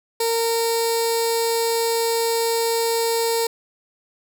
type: tone with notch filter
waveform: 15% pulse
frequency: 459.9 Hz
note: A#4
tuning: 23 cents flat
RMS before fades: -21 dBFS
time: 0.2-3.47 s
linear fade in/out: 5 ms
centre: 1500 Hz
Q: 0.57
effects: none